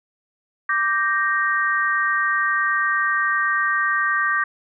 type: chord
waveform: sine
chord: G minor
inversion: second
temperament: equal with one note detuned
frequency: 1171.3 / 1568 / 1864.7 Hz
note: D6 / G6 / Bb6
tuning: -5 / 0 / 0 cents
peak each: -22 dBFS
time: 0.69-4.44 s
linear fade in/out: 5 ms
effects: none